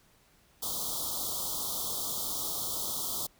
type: band-stop noise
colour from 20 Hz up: white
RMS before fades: -34 dBFS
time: 0.62-3.27 s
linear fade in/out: 10 ms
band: 1300 to 3200 Hz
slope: 96 dB/octave
effects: pink hiss -64 dBFS RMS until 3.39 s